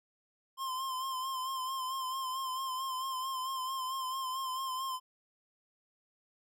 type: tone with vibrato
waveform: square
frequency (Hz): 1046.5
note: C6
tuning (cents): 0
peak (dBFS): -35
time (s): 0.57-5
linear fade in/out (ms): 50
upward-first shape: sine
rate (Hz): 4.5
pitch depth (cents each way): 43
effects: none